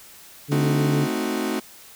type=harmonic tone; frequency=144.4 Hz; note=D3; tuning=29 cents flat; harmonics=1 / 2 / 3; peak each=-20 / -26 / -30 dBFS; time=0.48-1.08 s; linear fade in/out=50 ms
type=chord; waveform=40% pulse; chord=A diminished seventh; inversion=none; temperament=equal; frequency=220 / 261.6 / 311.1 / 370 Hz; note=A3 / C4 / Eb4 / Gb4; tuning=0 / 0 / 0 / 0 cents; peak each=-28 dBFS; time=0.51-1.6 s; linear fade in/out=10 ms
effects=white hiss -46 dBFS RMS until 1.95 s